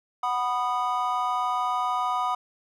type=chord; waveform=triangle; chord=B major; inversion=second; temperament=just; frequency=740.8 / 987.8 / 1234.7 Hz; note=F#5 / B5 / D#6; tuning=+2 / 0 / -14 cents; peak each=-27 / -26 / -26 dBFS; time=0.23-2.35 s; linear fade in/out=5 ms; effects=none